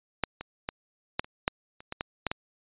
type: clicks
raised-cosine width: 0.3 ms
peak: -9 / -21 / -14 / -9 / -30 / -7 / -30 / -19 / -13 / -11 / -14 dBFS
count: 11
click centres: 0.237 / 0.41 / 0.689 / 1.195 / 1.245 / 1.479 / 1.805 / 1.924 / 2.009 / 2.267 / 2.315 s
effects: resampled to 8000 Hz